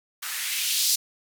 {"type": "noise with band-pass filter sweep", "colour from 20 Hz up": "violet", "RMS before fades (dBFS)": -26, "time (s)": [0.22, 0.96], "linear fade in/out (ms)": 10, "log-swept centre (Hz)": [1300, 4900], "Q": 1.7, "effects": []}